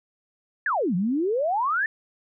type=exponential two-way sweep; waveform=sine; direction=down then up; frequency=1819 to 168 to 1819 Hz; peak=-21 dBFS; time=0.66-1.86 s; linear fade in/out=2 ms; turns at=0.95 s; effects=none